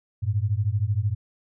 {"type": "beating tone pair", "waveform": "sine", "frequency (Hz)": [97.4, 110.4], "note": ["G2", "A2"], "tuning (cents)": [-11, 6], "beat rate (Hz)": 13, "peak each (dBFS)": -24, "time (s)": [0.22, 1.15], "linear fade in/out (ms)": 20, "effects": []}